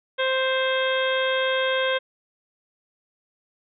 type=harmonic tone with a mistuned harmonic; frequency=523.3 Hz; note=C5; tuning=in tune; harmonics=1 / 2 / 3 / 4 / 5 / 6 / 7; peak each=-23 / -30 / -27 / -32 / -34 / -30 / -35 dBFS; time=0.18-1.99 s; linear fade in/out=20 ms; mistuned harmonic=6; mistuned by=+56 cents; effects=none